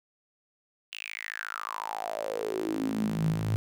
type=tone with high-pass filter sweep; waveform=sawtooth; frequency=54 Hz; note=A1; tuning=32 cents flat; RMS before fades=-32 dBFS; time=0.92-3.56 s; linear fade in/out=0 ms; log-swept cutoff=2900 to 110 Hz; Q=8.3; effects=none